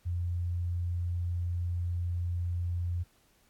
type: tone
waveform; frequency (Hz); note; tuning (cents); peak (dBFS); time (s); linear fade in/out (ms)
sine; 87.31; F2; 0; -29; 0.05-3.04; 20
effects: pink hiss -67 dBFS RMS until 3.49 s + AAC 64 kbps